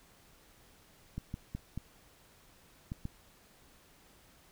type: clicks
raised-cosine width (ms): 5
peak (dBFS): -25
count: 6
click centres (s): 1.18 / 1.341 / 1.55 / 1.776 / 2.919 / 3.054
effects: pink hiss -62 dBFS RMS until 4.51 s